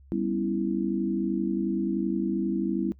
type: chord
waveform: sine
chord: C# half-diminished seventh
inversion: second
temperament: equal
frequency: 196 / 246.9 / 277.2 / 329.6 Hz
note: G3 / B3 / C#4 / E4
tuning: 0 / 0 / 0 / 0 cents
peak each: -29 / -32 / -33 / -28 dBFS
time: 0.12-2.92 s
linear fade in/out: 0 ms
effects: noise-tail reverb RT60 0.1 s tail -21 dB re dry + added 68 Hz sine -50 dBFS peak until 2.99 s